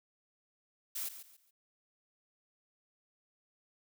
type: noise with echo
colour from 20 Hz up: blue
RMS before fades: -38 dBFS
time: 0.95-1.09 s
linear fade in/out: 10 ms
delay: 140 ms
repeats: 3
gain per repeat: -11 dB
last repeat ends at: 1.51 s
effects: none